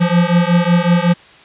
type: beating tone pair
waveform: square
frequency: 171.3 / 176.7 Hz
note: F3 / F3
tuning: -33 / +21 cents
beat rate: 5.4 Hz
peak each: -14 dBFS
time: 0-1.14 s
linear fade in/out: 20 ms
effects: white hiss -43 dBFS RMS until 1.44 s + resampled to 8000 Hz